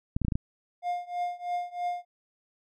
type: clicks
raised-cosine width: 5 ms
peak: -15 dBFS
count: 6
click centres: 0.165 / 0.217 / 0.249 / 0.283 / 0.322 / 0.355 s
type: tone with tremolo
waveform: triangle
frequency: 708 Hz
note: F5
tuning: 23 cents sharp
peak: -24 dBFS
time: 0.82-2.05 s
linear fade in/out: 50 ms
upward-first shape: triangle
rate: 3.1 Hz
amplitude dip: 95%
effects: none